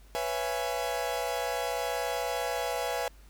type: chord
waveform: 40% pulse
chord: C# minor seventh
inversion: third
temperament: equal with one note detuned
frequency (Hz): 493.9 / 554.4 / 674.7 / 830.6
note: B4 / C#5 / E5 / G#5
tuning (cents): 0 / 0 / +40 / 0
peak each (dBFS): -34 / -36 / -34 / -34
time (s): 0.15-3.08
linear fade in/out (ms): 0
effects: added 50 Hz sine -51 dBFS peak until 3.29 s + pink hiss -61 dBFS RMS until 3.29 s